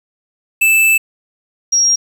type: tone pair in turn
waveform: square / sine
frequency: 2637 / 5626 Hz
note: E7 / F8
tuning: 0 / +12 cents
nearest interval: octave + minor second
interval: 1312 cents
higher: second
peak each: -9 dBFS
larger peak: neither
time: 0.61-0.98 / 1.72-1.96 s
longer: first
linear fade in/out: 10 ms
effects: 7-bit